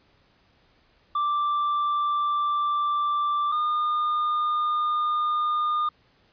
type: tone pair in turn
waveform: triangle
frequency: 1174.7 / 1215.4 Hz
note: D6 / D#6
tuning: 0 / -41 cents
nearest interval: minor second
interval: 59 cents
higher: second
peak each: -20 dBFS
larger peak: neither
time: 1.15-3.52 / 3.52-5.89 s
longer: neither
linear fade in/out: 5 ms
effects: pink hiss -62 dBFS RMS until 6.32 s + resampled to 11025 Hz